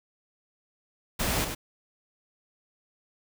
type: noise with echo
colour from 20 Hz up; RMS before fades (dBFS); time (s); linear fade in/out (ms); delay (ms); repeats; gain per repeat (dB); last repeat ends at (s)
pink; -28; 1.19-1.45; 10; 100; 1; -6; 1.55
effects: none